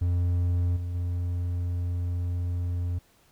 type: tone with level steps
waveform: triangle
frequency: 87.9 Hz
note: F2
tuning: 12 cents sharp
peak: -20 / -27 / -24 dBFS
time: 0.01-2.99 s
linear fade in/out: 10 ms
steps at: 0.76 / 0.94 s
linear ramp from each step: 10 ms
effects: pink hiss -62 dBFS RMS until 3.31 s